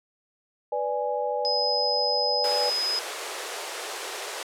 sine chord, G# diminished, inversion first, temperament equal, 493.9 / 587.3 / 830.6 Hz, B4 / D5 / G#5, 0 / 0 / 0 cents, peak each -29 dBFS, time 0.72-2.7 s, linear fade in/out 5 ms
sine tone, 5050 Hz, D#8, 25 cents sharp, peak -24 dBFS, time 1.45-2.99 s, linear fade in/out 0 ms
pink high-pass noise, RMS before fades -34 dBFS, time 2.44-4.43 s, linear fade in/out 2 ms, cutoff 380 Hz, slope 48 dB/octave
effects low-pass 10000 Hz 12 dB/octave

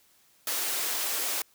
white high-pass noise, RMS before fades -30 dBFS, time 0.47-1.42 s, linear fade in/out 2 ms, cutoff 310 Hz, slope 24 dB/octave, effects white hiss -63 dBFS RMS until 1.54 s

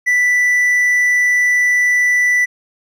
triangle tone, 1975.5 Hz, B6, in tune, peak -9 dBFS, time 0.06-2.46 s, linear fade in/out 20 ms, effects none

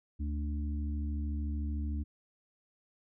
harmonic tone, 73.42 Hz, D2, in tune, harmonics 1 / 3 / 4, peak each -32 / -42 / -44 dBFS, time 0.19-2.04 s, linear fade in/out 20 ms, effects none

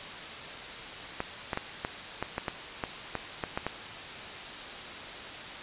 clicks, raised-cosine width 0.5 ms, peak -15 dBFS, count 12, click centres 1.204 / 1.532 / 1.574 / 1.849 / 2.226 / 2.381 / 2.482 / 2.838 / 3.153 / 3.438 / 3.575 / 3.666 s, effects white hiss -40 dBFS RMS until 5.62 s + resampled to 8000 Hz

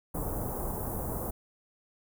pink band-stop noise, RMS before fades -34 dBFS, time 0.14-1.31 s, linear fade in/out 10 ms, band 1000 to 11000 Hz, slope 24 dB/octave, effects none

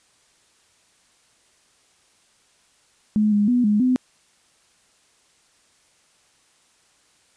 sine tone with pitch steps, 212.3 / 206.1 / 245.6 / 208.8 / 253.8 Hz, G#3 / G#3 / B3 / G#3 / B3, +38 / -13 / -9 / +10 / +47 cents, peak -15 dBFS, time 3.16-3.96 s, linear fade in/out 0 ms, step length 160 ms, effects white hiss -60 dBFS RMS until 7.36 s + resampled to 22050 Hz

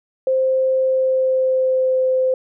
sine tone with pitch glide, 523.3 to 517.3 Hz, C5 to C5, 0 to -20 cents, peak -14 dBFS, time 0.27-2.34 s, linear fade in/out 2 ms, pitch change -20 cents, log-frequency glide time 0.8-1.99 s, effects none

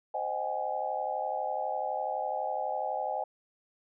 sine chord, Ab dominant seventh, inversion first, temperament equal with one note detuned, 523.3 / 622.3 / 758.6 / 830.6 Hz, C5 / Eb5 / Gb5 / Ab5, 0 / 0 / +43 / 0 cents, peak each -38 / -36 / -35 / -34 dBFS, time 0.14-3.24 s, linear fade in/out 5 ms, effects none

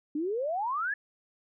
sine exponential sweep, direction up, 285.2 to 1757 Hz, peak -28 dBFS, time 0.15-0.94 s, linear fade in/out 5 ms, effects none

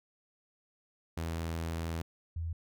sawtooth / sine tone pair in turn, 82.41 / 82.79 Hz, E2 / E2, 0 / +8 cents, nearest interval unison, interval 8 cents, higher second, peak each -30 / -33 dBFS, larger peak first, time 1.17-2.02 / 2.36-2.53 s, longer first, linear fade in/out 5 ms, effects none

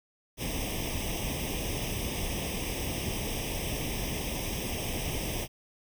pink noise with comb filter, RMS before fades -33 dBFS, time 0.37-5.48 s, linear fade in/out 50 ms, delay 0.35 ms, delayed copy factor +0.9, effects none

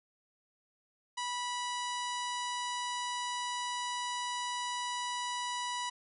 harmonic tone with a mistuned harmonic, 980 Hz, B5, 14 cents flat, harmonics 1 / 2 / 3 / 4 / 5 / 6 / 7 / 8 / 9 / 10, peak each -36 / -43 / -43 / -44 / -49 / -49 / -48 / -55 / -51 / -57 dBFS, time 1.17-5.9 s, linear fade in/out 10 ms, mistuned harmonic 7, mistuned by +29 cents, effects none

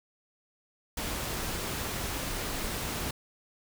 pink noise, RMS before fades -34 dBFS, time 0.97-3.11 s, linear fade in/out 5 ms, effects none

